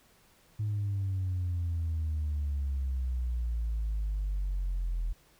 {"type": "exponential sweep", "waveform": "sine", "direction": "down", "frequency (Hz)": [107, 41], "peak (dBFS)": -27, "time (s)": [0.59, 5.13], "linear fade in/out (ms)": 10, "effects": ["tanh soft clip ceiling -26 dBFS", "pink hiss -63 dBFS RMS until 5.39 s"]}